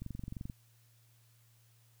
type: click train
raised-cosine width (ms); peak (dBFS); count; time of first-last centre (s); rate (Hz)
5; -29; 12; 0.02-0.498; 23
effects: added 115 Hz sine -64 dBFS peak until 2 s + white hiss -70 dBFS RMS until 2 s